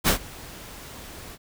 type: noise with ADSR envelope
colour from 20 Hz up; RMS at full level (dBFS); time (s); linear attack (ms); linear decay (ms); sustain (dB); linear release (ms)
pink; -17; 0.04-1.38; 40; 98; -24; 47
effects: none